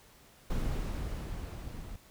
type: noise with level ramp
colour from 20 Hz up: brown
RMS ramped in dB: -32 to -43 dBFS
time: 0.5-1.96 s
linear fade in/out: 5 ms
effects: pink hiss -59 dBFS RMS until 2.1 s